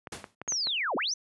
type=clicks; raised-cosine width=0.5 ms; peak=-23 dBFS; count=6; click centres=0.072 / 0.242 / 0.416 / 0.478 / 0.522 / 0.671 s
type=noise with exponential decay; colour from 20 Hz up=pink; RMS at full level=-33 dBFS; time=0.12-0.35 s; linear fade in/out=5 ms; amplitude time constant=48 ms
type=linear two-way sweep; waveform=sine; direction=down then up; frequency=6645 to 200.8 to 6250 Hz; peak=-27 dBFS; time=0.48-1.14 s; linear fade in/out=5 ms; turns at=0.96 s
effects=high-pass 100 Hz 12 dB/octave + resampled to 24000 Hz